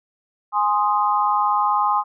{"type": "chord", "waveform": "sine", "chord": "Ab major", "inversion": "none", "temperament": "equal", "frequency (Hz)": [830.6, 1046.5, 1244.5], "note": ["Ab5", "C6", "Eb6"], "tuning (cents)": [0, 0, 0], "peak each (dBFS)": [-20, -20, -22], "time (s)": [0.52, 2.04], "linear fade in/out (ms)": 50, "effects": []}